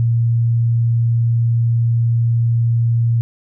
sine tone, 116.6 Hz, A#2, 1 cent sharp, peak -12 dBFS, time 0-3.21 s, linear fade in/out 0 ms, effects none

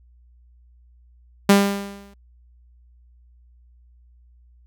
sawtooth tone with exponential decay, 199.7 Hz, G3, 32 cents sharp, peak -5 dBFS, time 1.49-2.14 s, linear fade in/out 5 ms, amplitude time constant 140 ms, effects added 60 Hz sine -50 dBFS peak until 4.66 s

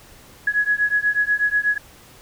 sine beating tone pair, 1674 / 1682.2 Hz, G#6 / G#6, +13 / +22 cents, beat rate 8.2 Hz, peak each -20 / -20 dBFS, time 0.47-1.78 s, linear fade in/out 5 ms, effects pink hiss -47 dBFS RMS until 2.21 s

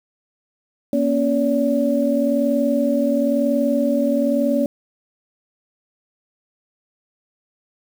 sine tone cluster, 238.1 / 279.1 / 572 Hz, A#3 / C#4 / D5, +37 / +12 / -46 cents, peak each -20 dBFS, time 0.93-4.66 s, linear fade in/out 2 ms, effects 7-bit

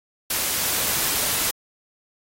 white noise, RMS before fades -23 dBFS, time 0.3-1.51 s, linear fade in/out 5 ms, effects AAC 48 kbps

